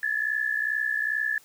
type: tone pair together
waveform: sine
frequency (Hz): 1697.6 / 1760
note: G#6 / A6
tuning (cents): +38 / 0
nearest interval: minor second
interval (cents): 62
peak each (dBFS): -27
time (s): 0.03-1.38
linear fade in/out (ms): 2
effects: white hiss -56 dBFS RMS until 1.44 s